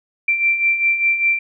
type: beating tone pair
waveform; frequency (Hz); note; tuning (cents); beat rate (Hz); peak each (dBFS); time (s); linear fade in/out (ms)
sine; 2349 / 2354; D7 / D7; 0 / +3; 5; -22 / -15; 0.28-1.39; 5
effects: none